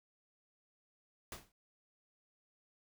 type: noise with exponential decay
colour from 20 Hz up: pink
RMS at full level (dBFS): -42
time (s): 1.32-1.52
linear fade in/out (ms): 2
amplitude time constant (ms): 43
effects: none